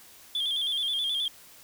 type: tone with vibrato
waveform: sine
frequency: 3342 Hz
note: G#7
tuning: 10 cents sharp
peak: -24 dBFS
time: 0.35-1.28 s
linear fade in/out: 2 ms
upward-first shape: square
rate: 9.4 Hz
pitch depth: 64 cents each way
effects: tanh soft clip ceiling -24 dBFS + white hiss -52 dBFS RMS until 1.63 s